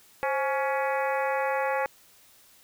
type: harmonic tone with a mistuned harmonic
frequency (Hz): 279.7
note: C#4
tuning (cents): +16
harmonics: 2 / 3 / 4 / 5 / 6 / 7 / 8 / 9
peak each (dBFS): -28 / -29 / -35 / -37 / -36 / -36 / -41 / -42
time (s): 0.23-1.86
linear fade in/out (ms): 0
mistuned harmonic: 2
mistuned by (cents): -90
effects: white hiss -57 dBFS RMS until 2.63 s